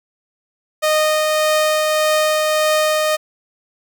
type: tone with tremolo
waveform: sawtooth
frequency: 617 Hz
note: D#5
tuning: 15 cents flat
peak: -9 dBFS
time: 0.82-3.17 s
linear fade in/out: 20 ms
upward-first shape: triangle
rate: 1.7 Hz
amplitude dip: 25%
effects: none